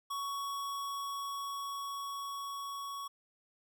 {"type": "tone with level ramp", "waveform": "square", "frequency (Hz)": 1117, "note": "C#6", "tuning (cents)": 13, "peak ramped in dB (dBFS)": [-36, -40], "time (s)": [0.1, 3.08], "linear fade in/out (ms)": 10, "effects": []}